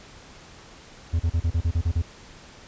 triangle tone bursts, 83 Hz, E2, 12 cents sharp, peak -17 dBFS, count 9, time 1.13-2.021 s, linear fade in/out 10 ms, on 67 ms, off 36 ms, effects pink hiss -47 dBFS RMS until 2.67 s + resampled to 16000 Hz

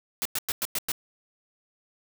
white noise bursts, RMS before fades -28 dBFS, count 6, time 0.22-0.918 s, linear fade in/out 0 ms, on 33 ms, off 100 ms, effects none

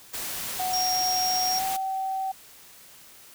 white noise, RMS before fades -33 dBFS, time 0.13-1.77 s, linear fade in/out 10 ms
sine tone with pitch glide, 740 to 767 Hz, F#5 to G5, 0 to -38 cents, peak -26 dBFS, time 0.59-2.32 s, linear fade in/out 10 ms, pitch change +62 cents, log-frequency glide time 1.49-1.65 s
sine tone, 5590 Hz, F8, 1 cent sharp, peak -25 dBFS, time 0.73-1.59 s, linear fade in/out 5 ms
effects white hiss -50 dBFS RMS until 3.34 s

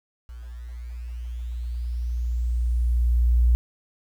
sine tone with level ramp, 59.6 Hz, A#1, 39 cents sharp, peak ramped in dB -36 to -14 dBFS, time 0.29-3.55 s, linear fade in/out 0 ms, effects 9-bit

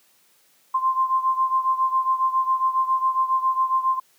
sine beating tone pair, 1046 / 1053.3 Hz, C6 / C6, -1 / +11 cents, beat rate 7.3 Hz, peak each -20 / -24 dBFS, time 0.74-4 s, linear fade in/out 10 ms, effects white hiss -60 dBFS RMS until 4.18 s + high-pass 150 Hz 12 dB/octave

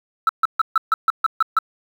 sine tone bursts, 1318.5 Hz, E6, in tune, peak -10 dBFS, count 9, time 0.27-1.588 s, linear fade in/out 2 ms, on 22 ms, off 140 ms, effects tanh soft clip ceiling -10 dBFS + 7-bit

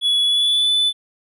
triangle tone with pitch glide, 3392 to 3493 Hz, G#7 to A7, +36 to -13 cents, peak -13 dBFS, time 0.01-0.93 s, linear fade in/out 50 ms, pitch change +51 cents, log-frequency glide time 0.25-0.7 s, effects none

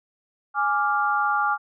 sine chord, D diminished, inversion second, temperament equal, 830.6 / 1174.7 / 1396.9 Hz, Ab5 / D6 / F6, 0 / 0 / 0 cents, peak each -24 dBFS, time 0.54-1.58 s, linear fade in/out 50 ms, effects none

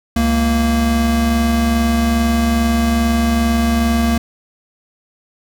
square tone pair together, 69.4 / 230.6 Hz, C#2 / A#3, +3 / -19 cents, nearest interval octave + major sixth, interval 2078 cents, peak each -18 / -15 dBFS, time 0.16-4.18 s, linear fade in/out 5 ms, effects none

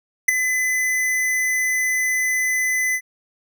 square tone with ADSR envelope, 2016 Hz, B6, 35 cents sharp, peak -8 dBFS, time 0.28-3.01 s, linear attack 9 ms, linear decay 7 ms, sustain -11 dB, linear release 64 ms, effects none

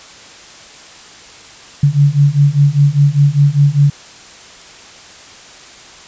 sine beating tone pair, 140.5 / 145.5 Hz, C#3 / D3, +24 / -16 cents, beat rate 5 Hz, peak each -11 / -10 dBFS, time 1.83-3.9 s, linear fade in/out 5 ms, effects white hiss -37 dBFS RMS until 6.07 s + resampled to 16000 Hz

